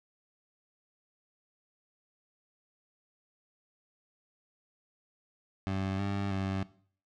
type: tone with pitch steps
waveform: 20% pulse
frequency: 96.1 / 100 / 96.3 Hz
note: G2 / G2 / G2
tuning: -34 / +35 / -30 cents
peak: -26 dBFS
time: 5.67-6.63 s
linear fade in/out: 0 ms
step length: 320 ms
effects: noise-tail reverb RT60 0.5 s tail -18 dB re dry + low-pass 4000 Hz 12 dB/octave